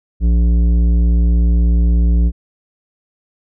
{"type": "tone with tanh clipping", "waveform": "sine", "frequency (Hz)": 58.27, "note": "A#1", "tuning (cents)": 0, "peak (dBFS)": -11, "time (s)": [0.2, 2.32], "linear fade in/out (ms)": 50, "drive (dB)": 11, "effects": []}